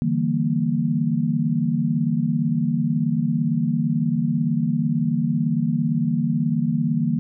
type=chord; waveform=sine; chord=E half-diminished seventh; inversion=third; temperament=equal; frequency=146.83 / 164.81 / 196 / 233.1 Hz; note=D3 / E3 / G3 / Bb3; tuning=0 / 0 / 0 / 0 cents; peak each=-25 / -23 / -28 / -22 dBFS; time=0.02-7.19 s; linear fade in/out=0 ms; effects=none